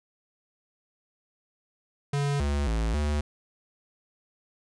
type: tone with pitch steps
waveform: square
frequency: 142.3 / 71.8 / 55.2 / 74.1 Hz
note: C#3 / D2 / A1 / D2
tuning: +46 / -39 / +6 / +16 cents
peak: -25 dBFS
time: 2.13-3.21 s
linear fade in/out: 5 ms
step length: 270 ms
effects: resampled to 22050 Hz